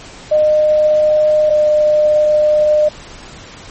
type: tone pair in turn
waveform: sine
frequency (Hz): 610 / 604.7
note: D#5 / D#5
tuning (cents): -34 / -50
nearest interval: unison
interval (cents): 16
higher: first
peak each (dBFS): -8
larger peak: neither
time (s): 0.31-1.5 / 1.5-2.89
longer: second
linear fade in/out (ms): 10
effects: pink hiss -35 dBFS RMS until 3.7 s + MP3 32 kbps